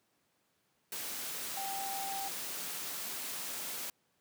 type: tone in noise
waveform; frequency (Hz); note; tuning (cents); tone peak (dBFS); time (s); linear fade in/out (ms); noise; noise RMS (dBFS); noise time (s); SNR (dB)
sine; 784; G5; 0; -38; 1.57-2.28; 2; white; -40; 0.92-3.9; -1
effects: pink hiss -75 dBFS RMS until 4.2 s + high-pass 150 Hz 12 dB/octave